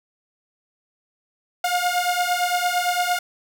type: beating tone pair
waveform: sawtooth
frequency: 709 / 717.8 Hz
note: F5 / F5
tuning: +26 / +47 cents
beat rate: 8.8 Hz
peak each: -19 dBFS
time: 1.64-3.19 s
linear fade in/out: 5 ms
effects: none